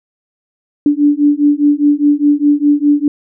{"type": "beating tone pair", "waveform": "sine", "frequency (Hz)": [289.2, 294.1], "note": ["D4", "D4"], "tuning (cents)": [-27, 3], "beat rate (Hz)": 4.9, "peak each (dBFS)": -11, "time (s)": [0.86, 3.08], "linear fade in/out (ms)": 2, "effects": []}